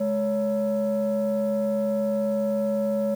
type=tone pair together; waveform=sine; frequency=210.5 / 559.4 Hz; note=G#3 / C#5; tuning=+24 / +16 cents; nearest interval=octave + perfect fourth; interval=1692 cents; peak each=-24 / -22 dBFS; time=0-3.15 s; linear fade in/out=10 ms; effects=tanh soft clip ceiling -18 dBFS + 8-bit